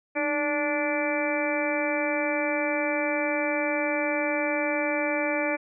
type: harmonic tone with a mistuned harmonic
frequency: 291.6 Hz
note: D4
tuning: 12 cents flat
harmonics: 1 / 2 / 3 / 4 / 5 / 6 / 7 / 8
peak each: -30 / -28 / -34 / -39 / -37 / -35 / -37 / -30 dBFS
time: 0.15-5.57 s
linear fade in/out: 20 ms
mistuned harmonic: 1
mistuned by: +79 cents
effects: none